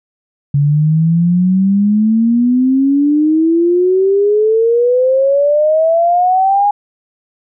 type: exponential sweep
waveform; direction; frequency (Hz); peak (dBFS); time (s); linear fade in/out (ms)
sine; up; 140.6 to 828; -8; 0.54-6.71; 5
effects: none